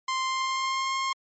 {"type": "tone with pitch glide", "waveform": "sawtooth", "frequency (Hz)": [1046.5, 1068.5], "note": ["C6", "C6"], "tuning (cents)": [0, 36], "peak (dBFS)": -22, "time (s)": [0.08, 1.13], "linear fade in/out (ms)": 5, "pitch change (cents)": 36, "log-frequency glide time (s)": [0.23, 0.94], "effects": ["MP3 32 kbps"]}